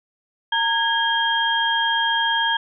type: tone cluster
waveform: sine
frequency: 918 / 1647 / 3217 Hz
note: A#5 / G#6 / G7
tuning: -27 / -15 / +44 cents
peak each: -22 dBFS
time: 0.52-2.57 s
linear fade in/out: 5 ms
effects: none